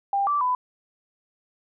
sine tone with pitch steps, 796 / 1165 / 1000 Hz, G5 / D6 / B5, +26 / -14 / +21 cents, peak -20 dBFS, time 0.13-0.55 s, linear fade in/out 2 ms, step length 140 ms, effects none

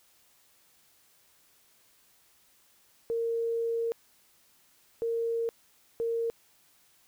sine tone bursts at uneven times, 461.3 Hz, A#4, 18 cents flat, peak -27 dBFS, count 3, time 3.1-3.92 / 5.02-5.49 / 6-6.3 s, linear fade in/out 0 ms, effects white hiss -64 dBFS RMS until 7.07 s

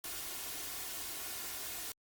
white noise with comb filter, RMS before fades -42 dBFS, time 0.04-1.92 s, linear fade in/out 2 ms, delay 2.8 ms, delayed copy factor +0.5, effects Opus 48 kbps

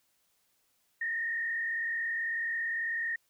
sine tone with frequency modulation, 1844 Hz, A#6, 19 cents flat, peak -30 dBFS, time 1.01-3.16 s, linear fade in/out 5 ms, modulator 38.2 Hz, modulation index 1.2, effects white hiss -73 dBFS RMS until 3.29 s

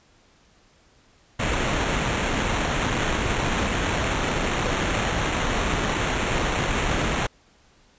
pink noise with sample-and-hold, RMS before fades -24 dBFS, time 1.39-7.27 s, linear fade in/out 10 ms, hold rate 4900 Hz, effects pink hiss -58 dBFS RMS until 7.98 s + resampled to 16000 Hz

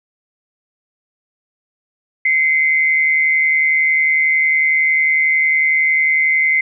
sine tone pair together, 2065 / 2216 Hz, C7 / C#7, -23 / -1 cents, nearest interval minor second, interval 122 cents, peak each -12 / -20 dBFS, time 2.25-6.61 s, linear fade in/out 5 ms, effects none

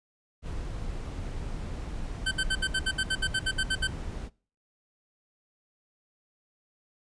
brown noise, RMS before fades -35 dBFS, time 0.42-4.3 s, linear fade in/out 50 ms
25% pulse tone bursts, 1540 Hz, G6, 31 cents flat, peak -21 dBFS, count 14, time 2.26-3.875 s, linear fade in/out 10 ms, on 55 ms, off 65 ms
effects noise-tail reverb RT60 0.4 s tail -23 dB re dry + resampled to 22050 Hz

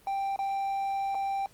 triangle tone with dropouts, 786 Hz, G5, 4 cents sharp, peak -26 dBFS, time 0.07-1.46 s, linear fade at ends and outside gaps 1 ms, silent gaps 0.361-0.39 / 1.147-1.151 s, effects pink hiss -59 dBFS RMS until 1.53 s + Opus 24 kbps

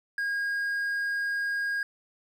triangle tone, 1630 Hz, G#6, 33 cents flat, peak -25 dBFS, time 0.18-1.83 s, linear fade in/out 2 ms, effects none

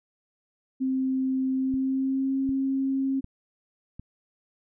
sine tone with pitch glide, 262.4 to 268.8 Hz, C4 to C4, +5 to +47 cents, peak -23 dBFS, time 0.8-3.21 s, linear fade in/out 20 ms, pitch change +42 cents, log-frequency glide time 1.53-2.36 s
click train, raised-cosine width 5 ms, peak -27 dBFS, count 4, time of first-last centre 1.74-3.996 s, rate 1.33 Hz
effects none

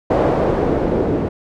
white noise with low-pass filter sweep, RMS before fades -17 dBFS, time 0.1-1.29 s, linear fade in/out 10 ms, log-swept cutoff 620 to 360 Hz, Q 1.5, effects none

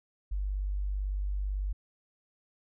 sine tone, 49 Hz, G1, in tune, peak -29 dBFS, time 0.31-1.73 s, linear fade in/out 10 ms, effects none

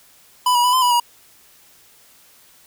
square tone with pitch steps, 995 / 966 / 991 / 1028 / 980 / 958 Hz, B5 / B5 / B5 / C6 / B5 / A#5, +13 / -39 / +6 / -31 / -14 / +47 cents, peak -14 dBFS, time 0.46-1 s, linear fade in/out 5 ms, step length 90 ms, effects white hiss -51 dBFS RMS until 2.66 s

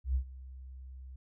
sine tone with ADSR envelope, 64.9 Hz, C2, 13 cents flat, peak -25 dBFS, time 0.04-1.16 s, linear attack 110 ms, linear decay 88 ms, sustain -19 dB, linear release 4 ms, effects none

